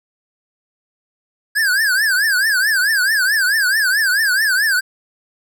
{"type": "tone with vibrato", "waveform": "square", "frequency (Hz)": 1620, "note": "G#6", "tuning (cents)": -43, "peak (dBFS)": -14, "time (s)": [1.55, 4.81], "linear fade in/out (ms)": 20, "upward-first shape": "triangle", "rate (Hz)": 4.6, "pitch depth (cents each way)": 210, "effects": []}